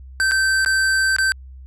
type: tone with dropouts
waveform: square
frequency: 1552 Hz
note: G6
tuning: 18 cents flat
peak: -16 dBFS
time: 0.2-1.32 s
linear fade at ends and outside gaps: 0 ms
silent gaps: 0.312-0.318 / 0.648-0.661 / 1.164-1.185 s
effects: added 65 Hz sine -36 dBFS peak until 1.66 s + resampled to 24000 Hz